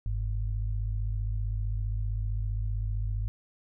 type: tone pair together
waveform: sine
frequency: 48.47 / 103.83 Hz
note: G1 / G#2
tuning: -19 / 0 cents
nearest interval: octave + minor second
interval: 1319 cents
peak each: -29 / -32 dBFS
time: 0.06-3.28 s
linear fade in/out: 0 ms
effects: none